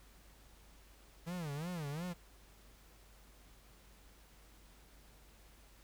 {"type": "tone with vibrato", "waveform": "45% pulse", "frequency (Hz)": 159.8, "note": "D#3", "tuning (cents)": 47, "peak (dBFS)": -39, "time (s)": [1.26, 2.14], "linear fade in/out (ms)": 20, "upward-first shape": "sine", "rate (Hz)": 2.8, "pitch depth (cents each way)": 220, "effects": ["added 50 Hz sine -61 dBFS peak until 5.83 s", "pink hiss -64 dBFS RMS until 5.83 s"]}